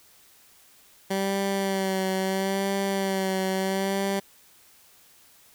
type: tone with vibrato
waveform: 15% pulse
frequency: 193 Hz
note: G3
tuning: 27 cents flat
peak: -18 dBFS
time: 1.1-4.2 s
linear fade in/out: 10 ms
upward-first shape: sine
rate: 0.75 Hz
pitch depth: 32 cents each way
effects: white hiss -56 dBFS RMS until 5.54 s